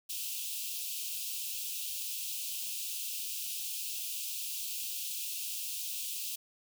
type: high-pass noise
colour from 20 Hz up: white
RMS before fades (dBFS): -38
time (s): 0.09-6.36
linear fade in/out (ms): 10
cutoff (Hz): 2500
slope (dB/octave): 96
effects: none